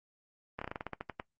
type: slowing click train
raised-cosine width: 0.5 ms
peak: -22 dBFS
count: 12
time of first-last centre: 0.59-1.199 s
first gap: 25 ms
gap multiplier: 1.15
effects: noise-tail reverb RT60 0.1 s tail -18 dB re dry + Opus 24 kbps